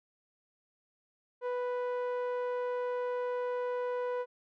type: tone with low-pass filter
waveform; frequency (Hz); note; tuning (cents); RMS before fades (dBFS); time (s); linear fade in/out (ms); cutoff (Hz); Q
sawtooth; 493.9; B4; 0; -34; 1.41-4.26; 50; 1100; 0.68
effects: none